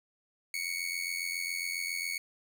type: tone with amplitude modulation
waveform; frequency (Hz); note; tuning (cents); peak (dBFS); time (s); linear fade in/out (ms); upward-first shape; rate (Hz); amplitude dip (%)
sawtooth; 2217; C#7; 0; -26; 0.54-2.18; 2; sine; 87.3; 75
effects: none